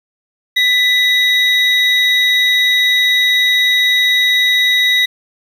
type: tone pair together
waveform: triangle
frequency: 1989 / 3805 Hz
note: B6 / A#7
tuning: +12 / +35 cents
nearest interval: major seventh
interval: 1123 cents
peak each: -11 dBFS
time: 0.56-5.06 s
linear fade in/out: 10 ms
effects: 7-bit